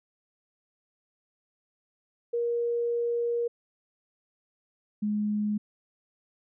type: tone pair in turn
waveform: sine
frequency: 472.6 / 209.6 Hz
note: A#4 / G#3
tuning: +24 / +16 cents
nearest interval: octave + major second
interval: 1408 cents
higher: first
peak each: -25 dBFS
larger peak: neither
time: 2.33-3.48 / 5.02-5.58 s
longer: first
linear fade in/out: 10 ms
effects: none